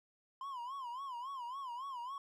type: tone with vibrato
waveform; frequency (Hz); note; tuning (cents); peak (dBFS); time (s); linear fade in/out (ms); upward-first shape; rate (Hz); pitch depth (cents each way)
triangle; 1027; C6; -33; -39; 0.41-2.18; 2; sine; 3.6; 150
effects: none